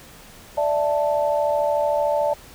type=chord; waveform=sine; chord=D suspended second; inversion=none; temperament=just; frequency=587.3 / 660.7 / 881 Hz; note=D5 / E5 / A5; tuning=0 / +4 / +2 cents; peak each=-20 / -25 / -24 dBFS; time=0.57-2.34 s; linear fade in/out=10 ms; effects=pink hiss -45 dBFS RMS until 2.54 s